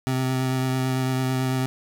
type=tone with vibrato; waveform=25% pulse; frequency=130 Hz; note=C3; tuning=11 cents flat; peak=-18 dBFS; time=0.07-1.66 s; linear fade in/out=0 ms; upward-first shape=triangle; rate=9 Hz; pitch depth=17 cents each way; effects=none